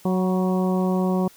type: harmonic tone with a mistuned harmonic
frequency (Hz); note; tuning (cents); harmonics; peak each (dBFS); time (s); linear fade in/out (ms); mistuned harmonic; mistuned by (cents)
185; F#3; 0; 1 / 2 / 3 / 4 / 5 / 6; -20 / -26 / -30 / -32 / -34 / -36; 0.05-1.28; 5; 5; +41
effects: white hiss -51 dBFS RMS until 1.36 s